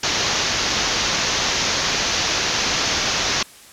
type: low-pass noise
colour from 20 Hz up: white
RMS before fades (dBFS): -21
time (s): 0.03-3.43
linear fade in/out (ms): 5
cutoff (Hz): 6600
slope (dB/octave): 96
effects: white hiss -44 dBFS RMS until 3.72 s + low-pass 11000 Hz 12 dB/octave